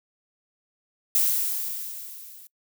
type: noise with level ramp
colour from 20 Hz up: violet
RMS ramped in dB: -20 to -47 dBFS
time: 1.15-2.47 s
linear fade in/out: 0 ms
effects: noise-tail reverb RT60 0.1 s tail -24 dB re dry